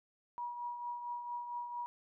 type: tone with tremolo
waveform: sine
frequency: 962 Hz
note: B5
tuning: 46 cents flat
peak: -36 dBFS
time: 0.38-1.86 s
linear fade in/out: 0 ms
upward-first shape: triangle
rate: 4.4 Hz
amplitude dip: 55%
effects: none